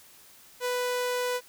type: tone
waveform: sawtooth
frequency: 495 Hz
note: B4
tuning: 4 cents sharp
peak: -23 dBFS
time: 0.6-1.41 s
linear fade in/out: 50 ms
effects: white hiss -54 dBFS RMS until 1.48 s